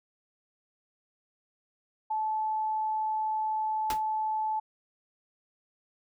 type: tone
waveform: sine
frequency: 868 Hz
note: A5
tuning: 24 cents flat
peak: -27 dBFS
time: 2.1-4.6 s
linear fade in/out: 10 ms
type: noise with exponential decay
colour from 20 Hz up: pink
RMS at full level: -30 dBFS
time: 3.9-4.02 s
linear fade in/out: 2 ms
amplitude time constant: 25 ms
effects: none